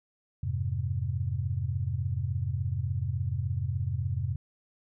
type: chord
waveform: sine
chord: F minor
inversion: none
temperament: equal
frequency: 87.31 / 103.83 / 130.81 Hz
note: F2 / Ab2 / C3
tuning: 0 / 0 / 0 cents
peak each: -32 dBFS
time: 0.43-4.36 s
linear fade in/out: 5 ms
effects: none